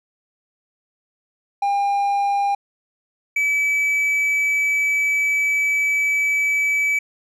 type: tone pair in turn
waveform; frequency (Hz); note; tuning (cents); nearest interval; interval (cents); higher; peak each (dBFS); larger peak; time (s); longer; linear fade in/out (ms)
triangle; 803 / 2296; G5 / D7; +41 / -40; octave + tritone; 1819; second; -15; neither; 1.62-2.55 / 3.36-6.99; second; 5
effects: resampled to 32000 Hz